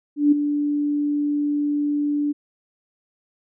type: tone with ADSR envelope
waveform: sine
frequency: 292.2 Hz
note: D4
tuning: 9 cents flat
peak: -10 dBFS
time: 0.16-2.33 s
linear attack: 160 ms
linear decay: 10 ms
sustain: -9 dB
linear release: 20 ms
effects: none